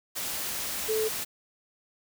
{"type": "tone in noise", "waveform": "sine", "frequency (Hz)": 436.5, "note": "A4", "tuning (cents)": -14, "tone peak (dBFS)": -25, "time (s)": [0.88, 1.09], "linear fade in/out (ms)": 20, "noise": "white", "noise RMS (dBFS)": -33, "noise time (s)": [0.15, 1.25], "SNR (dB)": 5, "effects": []}